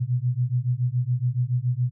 sine beating tone pair, 120.6 / 127.7 Hz, B2 / C3, -41 / -42 cents, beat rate 7.1 Hz, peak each -24 dBFS, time 0-1.91 s, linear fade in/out 20 ms, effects none

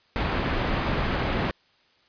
pink low-pass noise, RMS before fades -26 dBFS, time 0.16-1.51 s, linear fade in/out 0 ms, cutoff 2600 Hz, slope 12 dB/octave, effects white hiss -62 dBFS RMS until 2.08 s + resampled to 11025 Hz

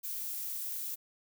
violet noise, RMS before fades -38 dBFS, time 0.03-0.96 s, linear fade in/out 20 ms, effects none

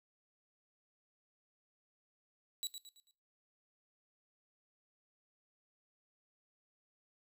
25% pulse tone with echo, 3920 Hz, B7, 14 cents flat, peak -33 dBFS, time 2.63-2.67 s, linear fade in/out 0 ms, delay 110 ms, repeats 4, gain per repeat -8 dB, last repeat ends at 3.11 s, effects noise-tail reverb RT60 0.4 s tail -18 dB re dry

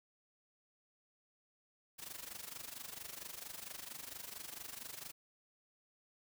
white noise with amplitude modulation, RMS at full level -45 dBFS, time 1.98-5.12 s, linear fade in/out 20 ms, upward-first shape sine, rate 24.4 Hz, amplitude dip 80%, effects none

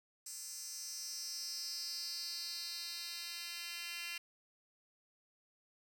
10% pulse tone with high-pass filter sweep, 343.5 Hz, F4, 29 cents flat, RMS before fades -44 dBFS, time 0.26-4.18 s, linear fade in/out 5 ms, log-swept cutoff 7000 to 2900 Hz, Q 4.2, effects none

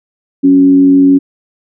sine tone with frequency modulation, 277.3 Hz, C#4, 1 cent sharp, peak -3 dBFS, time 0.43-1.19 s, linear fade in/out 20 ms, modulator 93 Hz, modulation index 0.31, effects none

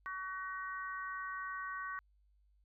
harmonic tone, 376.9 Hz, F#4, 32 cents sharp, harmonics 3 / 4 / 5, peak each -42 / -44 / -46 dBFS, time 0.06-1.99 s, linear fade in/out 0 ms, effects added 50 Hz sine -67 dBFS peak until 2.64 s

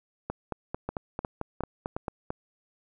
two click trains, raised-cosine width 1 ms, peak -17 / -17 dBFS, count 4 / 10, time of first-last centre 0.89-1.965 / 0.3-2.304 s, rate 2.79 / 4.49 Hz, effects none

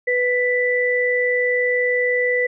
sine tone pair together, 494.9 / 1979.6 Hz, B4 / B6, +4 / +4 cents, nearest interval 2 octaves, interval 2400 cents, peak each -19 dBFS, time 0.07-2.47 s, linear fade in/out 10 ms, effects none

